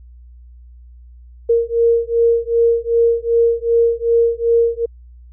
sine beating tone pair, 464 / 466.6 Hz, A#4 / A#4, -8 / +2 cents, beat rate 2.6 Hz, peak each -15 dBFS, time 1.49-4.86 s, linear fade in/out 10 ms, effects added 60 Hz sine -38 dBFS peak until 5.32 s

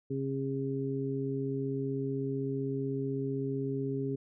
harmonic tone, 135.8 Hz, C#3, 35 cents flat, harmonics 1 / 2 / 3, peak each -35 / -35 / -35 dBFS, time 0.1-4.16 s, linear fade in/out 10 ms, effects none

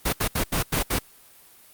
pink noise bursts at uneven times, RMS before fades -23 dBFS, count 6, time 0.05-0.13 / 0.2-0.28 / 0.35-0.44 / 0.52-0.63 / 0.72-0.83 / 0.9-0.99 s, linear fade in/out 10 ms, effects white hiss -52 dBFS RMS until 1.73 s + Opus 32 kbps

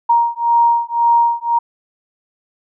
sine beating tone pair, 937 / 938.9 Hz, A#5 / A#5, +9 / +12 cents, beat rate 1.9 Hz, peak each -14 dBFS, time 0.09-1.59 s, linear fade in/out 10 ms, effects none

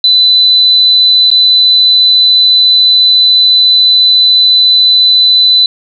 sine tone with dropouts, 4003 Hz, B7, 23 cents sharp, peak -3 dBFS, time 0.04-5.66 s, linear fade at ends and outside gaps 2 ms, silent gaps 1.304-1.314 s, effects none

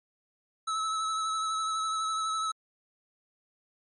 square tone with vibrato, 1300 Hz, E6, 24 cents flat, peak -29 dBFS, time 0.67-2.52 s, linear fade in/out 10 ms, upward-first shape sine, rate 12 Hz, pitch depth 24 cents each way, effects MP3 48 kbps

